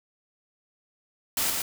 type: noise with echo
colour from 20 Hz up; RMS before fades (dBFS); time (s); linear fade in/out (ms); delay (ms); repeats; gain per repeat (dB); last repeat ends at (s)
white; -26; 1.37-1.5; 2; 120; 1; -3; 1.62
effects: none